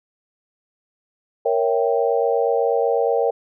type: chord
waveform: sine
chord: A# diminished seventh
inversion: none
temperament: equal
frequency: 466.2 / 554.4 / 659.3 / 784 Hz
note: A#4 / C#5 / E5 / G5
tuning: 0 / 0 / 0 / 0 cents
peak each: -19 / -22 / -25 / -24 dBFS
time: 1.45-3.31 s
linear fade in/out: 10 ms
effects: none